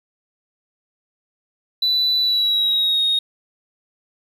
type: tone with pitch glide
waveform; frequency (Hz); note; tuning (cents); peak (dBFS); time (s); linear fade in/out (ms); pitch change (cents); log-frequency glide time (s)
triangle; 3978 to 3733; B7 to A#7; +12 to +2; -13; 1.82-3.19; 5; -110; 2.2-3.03
effects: tanh soft clip ceiling -12 dBFS + 9-bit